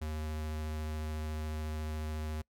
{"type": "tone with vibrato", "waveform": "square", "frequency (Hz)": 77.3, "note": "D#2", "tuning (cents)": -11, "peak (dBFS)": -36, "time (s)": [0.01, 2.42], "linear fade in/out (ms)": 10, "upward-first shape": "sine", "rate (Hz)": 14, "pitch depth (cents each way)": 9, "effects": ["noise-tail reverb RT60 0.1 s tail -24 dB re dry"]}